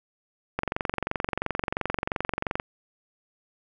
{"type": "click train", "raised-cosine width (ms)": 0.5, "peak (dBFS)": -11, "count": 47, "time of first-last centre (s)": [0.59, 2.599], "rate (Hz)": 22.9, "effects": []}